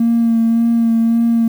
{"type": "tone with vibrato", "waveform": "triangle", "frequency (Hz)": 230.1, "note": "A#3", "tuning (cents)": -22, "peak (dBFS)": -7, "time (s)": [0, 1.48], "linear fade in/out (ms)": 5, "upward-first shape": "sine", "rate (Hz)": 1.8, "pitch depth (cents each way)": 19, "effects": ["tanh soft clip ceiling -7 dBFS", "7-bit"]}